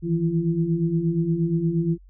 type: tone cluster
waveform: sine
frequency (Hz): 158.8 / 167.3 / 339.6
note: D#3 / E3 / F4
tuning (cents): +36 / +26 / -48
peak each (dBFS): -26 / -22 / -26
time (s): 0.02-1.98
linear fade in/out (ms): 50
effects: added 46 Hz sine -46 dBFS peak until 2.09 s